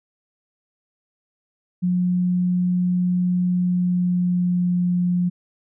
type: tone with pitch glide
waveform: sine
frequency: 179.6 to 177.74 Hz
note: F3 to F3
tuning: +49 to +31 cents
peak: -17 dBFS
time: 1.82-5.3 s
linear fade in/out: 20 ms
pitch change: -18 cents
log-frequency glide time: 3.47-4.8 s
effects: none